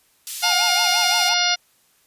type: band-pass noise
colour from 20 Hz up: white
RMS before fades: -31 dBFS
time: 0.27-1.29 s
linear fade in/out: 0 ms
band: 3400 to 13000 Hz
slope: 12 dB/octave
type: harmonic tone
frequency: 710 Hz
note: F5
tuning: 28 cents sharp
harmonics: 1 / 2 / 3 / 4 / 5 / 6 / 7 / 8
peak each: -25 / -25 / -25 / -25 / -25 / -25 / -25 / -25 dBFS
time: 0.42-1.56 s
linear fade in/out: 20 ms
type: tone with vibrato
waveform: square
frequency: 819 Hz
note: G#5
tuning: 24 cents flat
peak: -26 dBFS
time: 0.43-1.34 s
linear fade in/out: 5 ms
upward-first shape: sine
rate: 5.8 Hz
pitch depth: 190 cents each way
effects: white hiss -60 dBFS RMS until 2.06 s + resampled to 32000 Hz